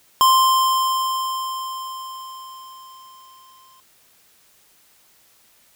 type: tone with exponential decay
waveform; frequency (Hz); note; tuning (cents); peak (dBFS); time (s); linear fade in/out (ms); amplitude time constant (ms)
square; 1046.5; C6; 0; -11; 0.21-3.8; 0; 780
effects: white hiss -56 dBFS RMS until 5.75 s